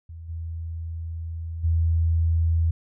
sine tone with level steps, 82.41 Hz, E2, in tune, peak -36 / -29 / -18 dBFS, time 0.09-2.71 s, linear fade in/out 5 ms, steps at 0.28 / 1.63 s, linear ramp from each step 20 ms, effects none

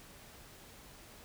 silence, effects pink hiss -55 dBFS RMS until 1.24 s

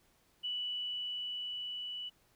sine tone with level ramp, 2960 Hz, F#7, in tune, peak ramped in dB -34 to -39 dBFS, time 0.43-2.1 s, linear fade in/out 20 ms, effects pink hiss -70 dBFS RMS until 2.35 s

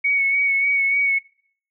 sine tone with vibrato, 2228 Hz, C#7, 8 cents sharp, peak -16 dBFS, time 0.04-1.19 s, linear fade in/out 10 ms, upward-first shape sine, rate 3.4 Hz, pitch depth 26 cents each way, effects noise-tail reverb RT60 0.6 s tail -24 dB re dry

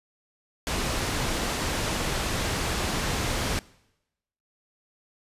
pink low-pass noise, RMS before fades -28 dBFS, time 0.67-3.59 s, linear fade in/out 0 ms, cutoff 8500 Hz, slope 12 dB/octave, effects noise-tail reverb RT60 0.9 s tail -22 dB re dry + resampled to 32000 Hz

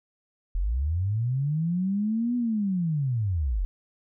sine linear two-way sweep, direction up then down, 38.89 to 246.9 to 38.89 Hz, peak -23 dBFS, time 0.55-3.65 s, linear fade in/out 0 ms, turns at 2.36 s, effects none

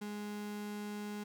35% pulse tone, 207.7 Hz, G#3, in tune, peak -38 dBFS, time 0.01-1.24 s, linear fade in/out 10 ms, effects none

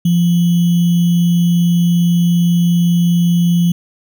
sine tone with sample-and-hold, 172.6 Hz, F3, 20 cents flat, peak -9 dBFS, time 0.05-3.72 s, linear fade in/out 5 ms, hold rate 3150 Hz, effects none

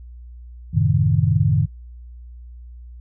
sine chord, F# diminished seventh, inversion none, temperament equal with one note detuned, 92.5 / 110 / 133.72 / 155.56 Hz, F#2 / A2 / C3 / Eb3, 0 / 0 / +38 / 0 cents, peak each -21 / -20 / -20 / -19 dBFS, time 0.73-1.66 s, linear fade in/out 20 ms, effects noise-tail reverb RT60 0.1 s tail -20 dB re dry + added 60 Hz sine -36 dBFS peak until 3 s

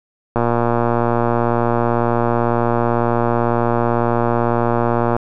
click train, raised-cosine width 1 ms, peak -3 dBFS, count 568, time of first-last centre 0.36-5.165 s, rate 118 Hz, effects none

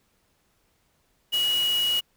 sine tone in noise, 2906 Hz, F#7, 32 cents flat, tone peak -21 dBFS, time 1.32-2.01 s, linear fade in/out 20 ms, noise white, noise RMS -35 dBFS, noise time 1.32-2.01 s, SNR +11 dB, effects pink hiss -68 dBFS RMS until 2.16 s

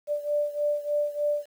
sine beating tone pair, 587.3 / 590.6 Hz, D5 / D5, 0 / +10 cents, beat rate 3.3 Hz, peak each -26 / -29 dBFS, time 0.07-1.46 s, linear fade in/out 50 ms, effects 9-bit

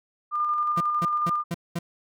sine tone with tremolo, 1204 Hz, D6, 43 cents sharp, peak -21 dBFS, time 0.31-1.44 s, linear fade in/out 50 ms, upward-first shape square, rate 11 Hz, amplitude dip 25%
40% pulse tone bursts, 170.4 Hz, F3, 42 cents flat, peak -25 dBFS, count 5, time 0.77-1.79 s, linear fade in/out 5 ms, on 36 ms, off 210 ms
effects none

